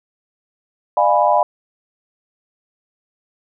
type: chord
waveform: sine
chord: D diminished seventh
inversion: none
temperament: equal with one note detuned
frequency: 602.4 / 698.5 / 830.6 / 987.8 Hz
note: D5 / F5 / Ab5 / Cb6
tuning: +44 / 0 / 0 / 0 cents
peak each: -17 dBFS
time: 0.97-1.43 s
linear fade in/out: 2 ms
effects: none